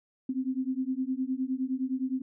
sine beating tone pair, 255.6 / 265.3 Hz, C4 / C4, -40 / +24 cents, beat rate 9.7 Hz, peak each -31 / -31 dBFS, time 0.29-2.22 s, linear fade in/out 5 ms, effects none

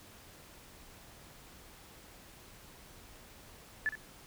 sine tone with echo, 1735 Hz, A6, 25 cents flat, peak -28 dBFS, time 3.86-3.89 s, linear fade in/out 0 ms, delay 63 ms, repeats 1, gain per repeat -11 dB, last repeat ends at 3.953 s, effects pink hiss -55 dBFS RMS until 4.26 s

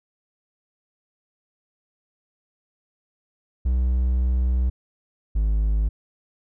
triangle tone pair in turn, 62.6 / 52.64 Hz, B1 / G#1, +24 / +24 cents, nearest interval minor third, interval 300 cents, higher first, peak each -16 dBFS, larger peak neither, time 3.65-4.7 / 5.35-5.89 s, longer first, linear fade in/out 10 ms, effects none

